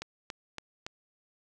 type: click train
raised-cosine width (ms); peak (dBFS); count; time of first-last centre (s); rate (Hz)
0.2; -20; 4; 0.02-0.865; 3.55
effects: none